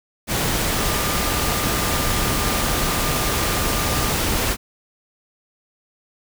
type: tone in noise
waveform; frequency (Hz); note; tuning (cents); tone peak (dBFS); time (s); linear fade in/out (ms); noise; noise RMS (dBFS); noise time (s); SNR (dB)
sine; 1201; D6; +38; -30; 0.75-4.13; 50; pink; -21; 0.27-4.57; -12
effects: none